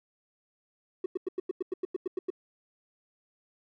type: tone bursts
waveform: triangle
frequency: 370 Hz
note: F#4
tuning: in tune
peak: -24 dBFS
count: 12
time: 1.04-2.303 s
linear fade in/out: 5 ms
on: 20 ms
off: 93 ms
effects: tanh soft clip ceiling -24 dBFS